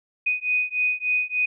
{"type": "beating tone pair", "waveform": "sine", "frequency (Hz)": [2489, 2492.4], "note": ["D#7", "D#7"], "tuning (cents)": [0, 2], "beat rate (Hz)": 3.4, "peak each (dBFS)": -24, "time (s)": [0.26, 1.46], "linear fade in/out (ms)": 10, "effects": []}